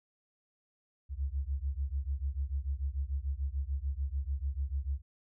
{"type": "beating tone pair", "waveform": "sine", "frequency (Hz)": [65.9, 72.7], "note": ["C2", "D2"], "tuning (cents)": [13, -17], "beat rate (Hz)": 6.8, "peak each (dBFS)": [-34, -35], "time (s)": [1.09, 5.02], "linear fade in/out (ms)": 50, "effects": []}